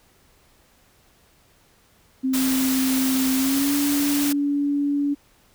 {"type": "tone with pitch glide", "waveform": "sine", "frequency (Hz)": [262.3, 286], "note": ["C4", "D4"], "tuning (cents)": [4, -46], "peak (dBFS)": -19, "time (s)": [2.23, 5.15], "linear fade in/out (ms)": 20, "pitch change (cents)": 150, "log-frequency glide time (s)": [3.37, 3.75]}
{"type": "noise", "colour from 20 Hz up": "white", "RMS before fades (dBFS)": -27, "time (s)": [2.33, 4.33], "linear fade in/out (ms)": 10}
{"effects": ["pink hiss -58 dBFS RMS until 5.54 s"]}